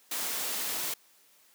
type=noise; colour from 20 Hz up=white; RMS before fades=-33 dBFS; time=0.11-0.94 s; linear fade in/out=5 ms; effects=white hiss -62 dBFS RMS until 1.54 s + high-pass 200 Hz 12 dB/octave